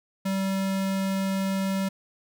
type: tone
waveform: square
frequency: 193.1 Hz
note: G3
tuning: 26 cents flat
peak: -25 dBFS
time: 0.25-1.89 s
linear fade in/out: 10 ms
effects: none